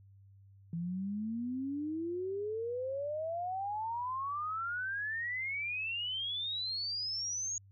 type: exponential sweep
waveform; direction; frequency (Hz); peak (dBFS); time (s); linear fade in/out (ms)
sine; up; 164.4 to 6710; -34; 0.73-7.58; 2
effects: added 98 Hz sine -56 dBFS peak until 7.71 s